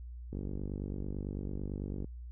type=click train; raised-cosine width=3 ms; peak=-26 dBFS; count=85; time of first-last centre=0.33-2.044 s; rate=49 Hz; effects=added 60 Hz sine -42 dBFS peak until 2.31 s